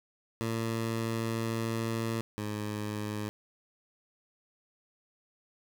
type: tone pair in turn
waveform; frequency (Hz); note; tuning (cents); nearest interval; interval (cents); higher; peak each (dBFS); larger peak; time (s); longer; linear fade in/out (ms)
15% pulse; 113.6 / 105.59; A#2 / G#2; -44 / +29; minor second; 127; first; -24 / -27; first; 0.41-2.21 / 2.38-3.29; first; 0
effects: none